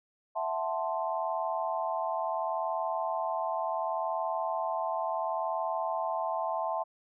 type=chord; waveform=sine; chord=F# half-diminished seventh; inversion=third; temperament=equal; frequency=659.3 / 740 / 880 / 1046.5 Hz; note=E5 / F#5 / A5 / C6; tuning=0 / 0 / 0 / 0 cents; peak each=-33 / -37 / -34 / -36 dBFS; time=0.35-6.84 s; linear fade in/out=20 ms; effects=none